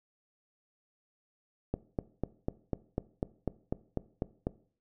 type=click train; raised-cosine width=2 ms; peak=-17 dBFS; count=12; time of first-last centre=1.74-4.47 s; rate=4.03 Hz; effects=noise-tail reverb RT60 0.5 s tail -19 dB re dry